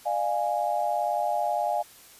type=chord; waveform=sine; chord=D diminished; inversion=none; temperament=equal with one note detuned; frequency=600.4 / 698.5 / 830.6 Hz; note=D5 / F5 / Ab5; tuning=+38 / 0 / 0 cents; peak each=-30 / -27 / -28 dBFS; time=0.05-1.83 s; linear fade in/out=20 ms; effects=white hiss -51 dBFS RMS until 2.19 s + resampled to 32000 Hz